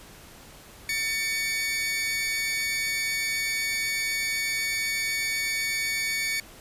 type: tone pair together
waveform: sawtooth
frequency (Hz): 1784 / 2248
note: A6 / C#7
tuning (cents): +23 / +24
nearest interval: major third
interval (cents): 401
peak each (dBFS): -30 / -23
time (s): 0.89-6.4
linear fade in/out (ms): 2
effects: pink hiss -48 dBFS RMS until 6.6 s + resampled to 32000 Hz